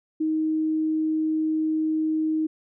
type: tone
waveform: sine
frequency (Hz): 313.9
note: D#4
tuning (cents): +15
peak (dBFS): -21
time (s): 0.2-2.47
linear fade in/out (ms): 10
effects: none